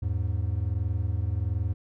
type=tone pair together; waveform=triangle; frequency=82.18 / 103.5 Hz; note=E2 / G#2; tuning=-5 / -5 cents; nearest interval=major third; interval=400 cents; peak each=-26 dBFS; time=0.02-1.74 s; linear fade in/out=10 ms; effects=none